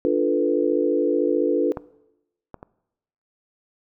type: chord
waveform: sine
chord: B half-diminished seventh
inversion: first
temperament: equal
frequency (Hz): 293.7 / 349.2 / 440 / 493.9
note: D4 / F4 / A4 / B4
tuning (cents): 0 / 0 / 0 / 0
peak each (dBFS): -23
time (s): 0.05-1.72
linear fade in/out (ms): 0
type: clicks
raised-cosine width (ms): 1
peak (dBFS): -14 / -22 / -24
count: 3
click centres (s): 1.772 / 2.543 / 2.629
effects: noise-tail reverb RT60 0.9 s tail -21 dB re dry